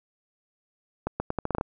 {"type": "accelerating click train", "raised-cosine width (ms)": 1, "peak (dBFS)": -13, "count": 9, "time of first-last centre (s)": [1.07, 1.611], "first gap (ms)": 130, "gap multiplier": 0.8, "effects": []}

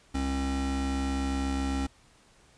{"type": "tone pair together", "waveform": "square", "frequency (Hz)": [67.41, 270], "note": ["C#2", "C#4"], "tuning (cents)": [-48, -45], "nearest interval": "2 octaves", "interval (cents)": 2403, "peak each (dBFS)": [-31, -31], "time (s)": [0.14, 1.87], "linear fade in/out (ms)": 10, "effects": ["pink hiss -60 dBFS RMS until 2.57 s", "resampled to 22050 Hz"]}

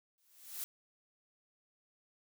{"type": "noise with exponential growth", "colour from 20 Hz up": "blue", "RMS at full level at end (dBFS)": -38, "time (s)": [0.18, 0.64], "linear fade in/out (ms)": 0, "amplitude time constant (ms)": 100, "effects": []}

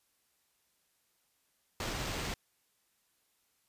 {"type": "noise with sample-and-hold", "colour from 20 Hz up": "pink", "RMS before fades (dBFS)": -37, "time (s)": [1.8, 2.34], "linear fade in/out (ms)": 2, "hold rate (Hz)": 11025, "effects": ["white hiss -75 dBFS RMS until 3.68 s", "resampled to 32000 Hz"]}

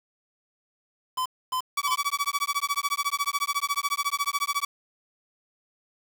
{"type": "tone bursts", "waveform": "square", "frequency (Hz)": 1023, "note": "C6", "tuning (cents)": -39, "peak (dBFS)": -26, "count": 3, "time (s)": [1.17, 1.957], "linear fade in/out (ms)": 10, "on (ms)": 89, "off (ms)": 260}
{"type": "tone with tremolo", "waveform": "sawtooth", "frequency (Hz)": 1142, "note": "D6", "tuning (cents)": -49, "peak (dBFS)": -18, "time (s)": [1.77, 4.65], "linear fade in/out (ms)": 5, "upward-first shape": "sine", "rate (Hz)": 14, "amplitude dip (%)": 100}
{"effects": ["7-bit"]}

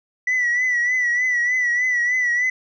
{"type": "tone with vibrato", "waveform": "sine", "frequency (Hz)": 1965, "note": "B6", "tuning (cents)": -9, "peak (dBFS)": -15, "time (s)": [0.27, 2.5], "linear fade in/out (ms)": 5, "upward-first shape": "triangle", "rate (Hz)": 3.3, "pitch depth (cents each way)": 64, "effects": ["tanh soft clip ceiling -15 dBFS"]}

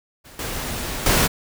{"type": "noise with level steps", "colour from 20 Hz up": "pink", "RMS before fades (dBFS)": [-44, -28, -17], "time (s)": [0.24, 1.28], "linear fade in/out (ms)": 20, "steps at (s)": [0.39, 1.06], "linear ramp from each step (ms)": 2, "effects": []}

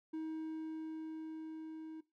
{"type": "tone with level ramp", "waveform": "triangle", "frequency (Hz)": 317, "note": "D#4", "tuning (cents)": 32, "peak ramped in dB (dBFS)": [-36, -43], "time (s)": [0.13, 2.01], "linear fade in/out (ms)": 10, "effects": ["noise-tail reverb RT60 0.2 s tail -17 dB re dry"]}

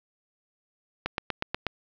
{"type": "click train", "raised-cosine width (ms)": 0.3, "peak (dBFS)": -11, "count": 6, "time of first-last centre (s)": [1.06, 1.667], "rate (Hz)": 8.24, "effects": ["low-pass 5000 Hz 12 dB/octave", "8-bit"]}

